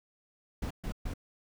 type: noise bursts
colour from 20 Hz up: brown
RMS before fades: -35 dBFS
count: 3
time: 0.62-1.138 s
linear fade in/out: 5 ms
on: 86 ms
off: 130 ms
effects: none